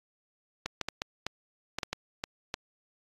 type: clicks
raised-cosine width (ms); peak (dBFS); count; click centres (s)
0.2; -14; 10; 0.66 / 0.813 / 0.886 / 1.019 / 1.266 / 1.786 / 1.832 / 1.93 / 2.239 / 2.541
effects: AAC 32 kbps